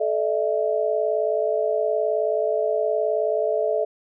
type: tone cluster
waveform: sine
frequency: 434.2 / 601 / 660 Hz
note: A4 / D5 / E5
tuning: -23 / +40 / +2 cents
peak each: -24 dBFS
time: 0-3.85 s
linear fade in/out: 10 ms
effects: none